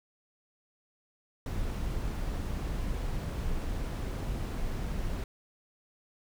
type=noise; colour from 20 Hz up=brown; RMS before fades=-33 dBFS; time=1.46-5.24 s; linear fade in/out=2 ms; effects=none